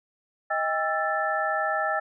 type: tone cluster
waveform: sine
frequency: 629 / 799 / 1330 / 1757 Hz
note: D#5 / G5 / E6 / A6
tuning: +19 / +33 / +15 / -3 cents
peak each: -29 dBFS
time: 0.5-2 s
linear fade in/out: 10 ms
effects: none